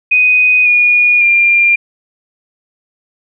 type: tone with pitch steps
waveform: sine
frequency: 2495 / 2444 / 2393 Hz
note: D#7 / D#7 / D7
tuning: +4 / -32 / +32 cents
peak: -6 dBFS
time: 0.11-1.76 s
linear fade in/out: 10 ms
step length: 550 ms
effects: none